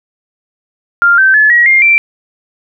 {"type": "tone with pitch steps", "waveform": "sine", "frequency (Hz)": [1396.9, 1550, 1719.8, 1908.2, 2117, 2349], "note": ["F6", "G6", "A6", "A#6", "C7", "D7"], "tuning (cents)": [0, -20, -40, 40, 20, 0], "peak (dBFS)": -4, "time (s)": [1.02, 1.98], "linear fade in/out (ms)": 0, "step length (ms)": 160, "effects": []}